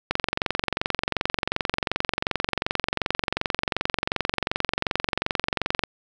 click train, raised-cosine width 0.3 ms, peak -6 dBFS, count 131, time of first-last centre 0.11-5.837 s, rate 22.7 Hz, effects none

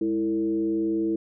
sine tone with frequency modulation, 329.3 Hz, E4, 2 cents flat, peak -22 dBFS, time 0.01-1.16 s, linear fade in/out 5 ms, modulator 121 Hz, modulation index 0.61, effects none

